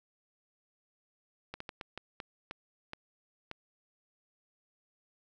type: slowing click train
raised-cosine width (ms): 0.3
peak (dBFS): -24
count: 9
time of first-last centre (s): 1.54-3.514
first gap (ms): 64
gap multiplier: 1.37
effects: none